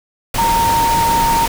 sine tone in noise, 923 Hz, A#5, 17 cents flat, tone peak -12 dBFS, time 0.38-1.46 s, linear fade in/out 5 ms, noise pink, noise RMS -20 dBFS, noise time 0.34-1.48 s, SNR +5 dB, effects none

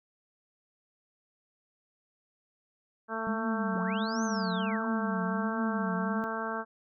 harmonic tone, 223.3 Hz, A3, 26 cents sharp, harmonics 1 / 2 / 3 / 4 / 5 / 6 / 7, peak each -39 / -39 / -39 / -39 / -39 / -39 / -39 dBFS, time 3.08-6.65 s, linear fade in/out 50 ms
sine tone with vibrato, 204.6 Hz, G#3, 26 cents flat, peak -30 dBFS, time 3.27-6.24 s, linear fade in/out 0 ms, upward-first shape triangle, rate 1.4 Hz, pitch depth 220 cents each way
sine linear two-way sweep, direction up then down, 84.3 to 6410 to 781 Hz, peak -40 dBFS, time 3.74-4.87 s, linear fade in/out 5 ms, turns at 4.24 s
effects none

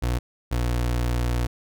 30% pulse tone pair in turn, 60.5 / 59.94 Hz, B1 / A#1, -35 / +49 cents, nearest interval unison, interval 16 cents, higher first, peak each -19 dBFS, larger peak neither, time 0.02-0.19 / 0.51-1.47 s, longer second, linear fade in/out 10 ms, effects none

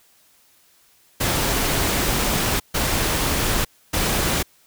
pink noise bursts at uneven times, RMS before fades -21 dBFS, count 3, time 1.2-2.6 / 2.74-3.65 / 3.93-4.43 s, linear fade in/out 10 ms, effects white hiss -57 dBFS RMS until 4.66 s

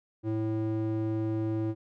square tone with band-pass filter, 109.7 Hz, A2, 5 cents flat, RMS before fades -30 dBFS, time 0.23-1.75 s, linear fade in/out 50 ms, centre 270 Hz, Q 2.4, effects none

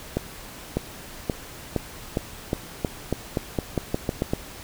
accelerating click train, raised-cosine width 2 ms, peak -9 dBFS, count 15, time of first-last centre 0.17-4.335 s, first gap 600 ms, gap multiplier 0.88, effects pink hiss -41 dBFS RMS until 4.63 s

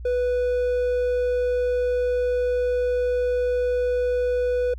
triangle tone, 493.9 Hz, B4, in tune, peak -18 dBFS, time 0.05-4.74 s, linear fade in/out 5 ms, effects added 60 Hz sine -33 dBFS peak until 4.78 s

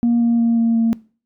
sine tone with pitch steps, 236.1 / 234.1 / 232 / 230 / 228.1 Hz, A#3 / A#3 / A#3 / A#3 / A#3, +22 / +8 / -8 / -23 / -37 cents, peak -11 dBFS, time 0.03-0.93 s, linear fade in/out 0 ms, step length 180 ms, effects noise-tail reverb RT60 0.4 s tail -23 dB re dry + tanh soft clip ceiling -10 dBFS

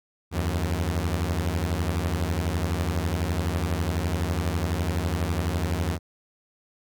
sawtooth beating tone pair, 78.6 / 90.6 Hz, D#2 / F#2, +18 / -36 cents, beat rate 12 Hz, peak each -23 dBFS, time 0.31-5.99 s, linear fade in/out 50 ms, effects none

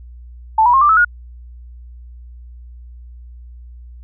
sine tone with pitch steps, 880 / 970.8 / 1071 / 1181.5 / 1303.4 / 1437.8 Hz, A5 / B5 / C6 / D6 / E6 / F6, 0 / -30 / +40 / +10 / -20 / +50 cents, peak -8 dBFS, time 0.58-1.048 s, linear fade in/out 5 ms, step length 78 ms, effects added 60 Hz sine -34 dBFS peak until 4.03 s

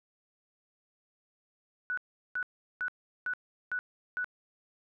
sine tone bursts, 1480 Hz, F#6, in tune, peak -30 dBFS, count 6, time 1.9-4.244 s, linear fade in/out 0 ms, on 74 ms, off 380 ms, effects none

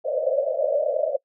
pink band-pass noise, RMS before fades -23 dBFS, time 0.04-1.17 s, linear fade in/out 20 ms, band 520 to 630 Hz, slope 96 dB/octave, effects noise-tail reverb RT60 0.1 s tail -24 dB re dry

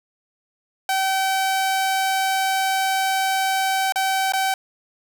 sawtooth tone with dropouts, 768 Hz, G5, 36 cents flat, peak -15 dBFS, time 0.89-4.54 s, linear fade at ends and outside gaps 2 ms, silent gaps 3.923-3.958 / 4.322-4.335 s, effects none

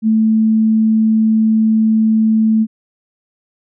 sine tone, 220 Hz, A3, in tune, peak -9 dBFS, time 0.02-2.67 s, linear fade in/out 50 ms, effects none

